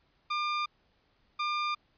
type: tone pair in turn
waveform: sawtooth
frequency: 1200 / 1200 Hz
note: D6 / D6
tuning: +37 / +37 cents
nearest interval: unison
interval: 0 cents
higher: neither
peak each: -25 dBFS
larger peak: neither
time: 0.3-0.66 / 1.39-1.75 s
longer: neither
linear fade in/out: 10 ms
effects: pink hiss -70 dBFS RMS until 1.97 s + resampled to 11025 Hz